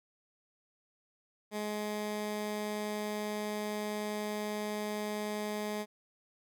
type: tone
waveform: 15% pulse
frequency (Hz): 210.4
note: G#3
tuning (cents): +23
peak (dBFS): -28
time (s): 1.51-5.86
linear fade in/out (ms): 50
effects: none